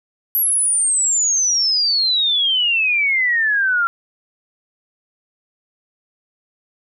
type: exponential sweep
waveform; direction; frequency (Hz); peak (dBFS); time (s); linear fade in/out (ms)
sine; down; 11830 to 1363; -14; 0.35-3.87; 0
effects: none